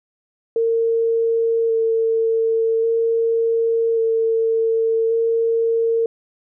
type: tone with vibrato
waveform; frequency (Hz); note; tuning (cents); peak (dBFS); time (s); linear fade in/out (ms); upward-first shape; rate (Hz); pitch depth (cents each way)
sine; 454.3; A#4; -45; -15; 0.56-6.06; 2; square; 0.44; 11
effects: none